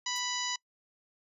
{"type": "harmonic tone", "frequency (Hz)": 987.8, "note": "B5", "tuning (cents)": 0, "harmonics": [1, 2, 3, 4, 5, 6, 7], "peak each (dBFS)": [-39, -39, -39, -39, -39, -39, -39], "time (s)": [0.06, 0.56], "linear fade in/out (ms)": 5}
{"type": "noise with exponential decay", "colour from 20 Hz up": "violet", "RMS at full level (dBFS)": -40, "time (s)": [0.16, 0.24], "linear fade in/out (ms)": 0, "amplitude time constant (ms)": 16}
{"effects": ["noise-tail reverb RT60 0.1 s tail -24 dB re dry", "resampled to 32000 Hz"]}